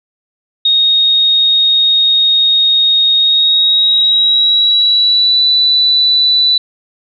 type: tone with pitch glide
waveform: sine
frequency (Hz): 3729 to 3974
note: A#7 to B7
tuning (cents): 0 to +10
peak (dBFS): -7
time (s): 0.65-6.58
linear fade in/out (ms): 5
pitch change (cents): +110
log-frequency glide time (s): 3.17-5.43
effects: none